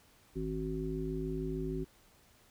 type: harmonic tone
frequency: 53.3 Hz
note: G#1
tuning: 46 cents sharp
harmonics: 1 / 3 / 5 / 7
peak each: -40 / -39 / -40 / -38 dBFS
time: 0.35-1.85 s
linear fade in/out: 20 ms
effects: pink hiss -64 dBFS RMS until 2.5 s